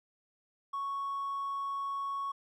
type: tone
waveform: triangle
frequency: 1108.7 Hz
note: C#6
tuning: in tune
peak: -30 dBFS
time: 0.73-2.32 s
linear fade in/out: 10 ms
effects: tanh soft clip ceiling -29 dBFS